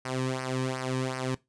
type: tone with flanger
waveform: sawtooth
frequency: 129.7 Hz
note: C3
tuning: 15 cents flat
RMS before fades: -31 dBFS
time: 0.05-1.35 s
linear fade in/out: 5 ms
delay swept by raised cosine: 0.27 to 1.47 ms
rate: 2.7 Hz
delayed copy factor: -0.75
effects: noise-tail reverb RT60 0.2 s tail -20 dB re dry + resampled to 22050 Hz